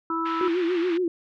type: harmonic tone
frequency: 328.6 Hz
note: E4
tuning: 5 cents flat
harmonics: 1 / 3 / 4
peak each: -28 / -31 / -27 dBFS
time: 0.1-0.48 s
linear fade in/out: 2 ms
type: band-pass noise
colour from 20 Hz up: pink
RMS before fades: -38 dBFS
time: 0.25-0.98 s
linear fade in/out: 10 ms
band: 1100 to 3300 Hz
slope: 24 dB/octave
type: tone with vibrato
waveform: sine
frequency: 349.2 Hz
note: F4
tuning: in tune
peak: -21 dBFS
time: 0.41-1.08 s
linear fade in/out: 2 ms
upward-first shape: sine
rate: 7.1 Hz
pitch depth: 97 cents each way
effects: none